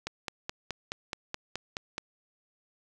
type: click train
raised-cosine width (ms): 0.2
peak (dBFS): -16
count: 10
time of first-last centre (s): 0.07-1.981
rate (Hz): 4.71
effects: none